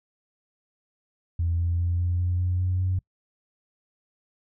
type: tone with pitch steps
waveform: sine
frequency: 84.6 / 85.68 / 86.78 / 87.89 / 89.01 / 90.15 / 91.3 / 92.47 Hz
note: E2 / F2 / F2 / F2 / F2 / F#2 / F#2 / F#2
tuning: +45 / -33 / -10 / +12 / +33 / -45 / -23 / -1 cents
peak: -21 dBFS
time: 1.39-2.99 s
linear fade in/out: 5 ms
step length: 200 ms
effects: noise-tail reverb RT60 0.1 s tail -25 dB re dry + tanh soft clip ceiling -17 dBFS